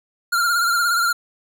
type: tone with vibrato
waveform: square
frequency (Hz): 1396.9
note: F6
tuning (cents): 0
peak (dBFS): -17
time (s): 0.32-1.13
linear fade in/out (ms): 10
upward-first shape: sine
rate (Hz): 17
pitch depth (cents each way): 53
effects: none